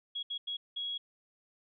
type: tone bursts at uneven times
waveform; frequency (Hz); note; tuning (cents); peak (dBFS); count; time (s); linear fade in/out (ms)
sine; 3322; G#7; 0; -34; 4; 0.15-0.23 / 0.3-0.38 / 0.47-0.57 / 0.76-0.98; 10
effects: none